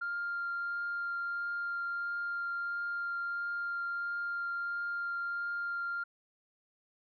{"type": "tone with vibrato", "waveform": "sine", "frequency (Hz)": 1396.9, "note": "F6", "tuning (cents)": 0, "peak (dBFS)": -32, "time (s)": [0.01, 6.04], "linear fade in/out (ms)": 10, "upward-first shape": "triangle", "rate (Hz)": 1.5, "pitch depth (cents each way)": 8, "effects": ["tanh soft clip ceiling -29 dBFS"]}